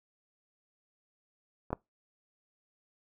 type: clicks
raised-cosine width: 1 ms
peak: -27 / -16 dBFS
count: 2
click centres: 1.705 / 1.73 s
effects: noise-tail reverb RT60 0.2 s tail -24 dB re dry